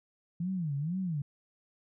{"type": "tone with vibrato", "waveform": "sine", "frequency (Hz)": 162.9, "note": "E3", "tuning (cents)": -20, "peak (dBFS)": -30, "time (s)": [0.4, 1.22], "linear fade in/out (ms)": 5, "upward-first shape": "sine", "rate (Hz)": 2.1, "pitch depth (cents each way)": 270, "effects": []}